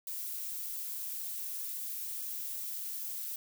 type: noise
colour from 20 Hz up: violet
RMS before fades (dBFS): -39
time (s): 0.07-3.36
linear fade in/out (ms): 2
effects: none